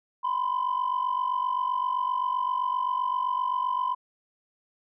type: tone pair together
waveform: sine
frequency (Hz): 987.8 / 1035.5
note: B5 / C6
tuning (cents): 0 / -18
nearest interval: minor second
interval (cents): 82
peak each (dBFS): -26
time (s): 0.23-3.95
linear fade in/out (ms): 20
effects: tanh soft clip ceiling -20 dBFS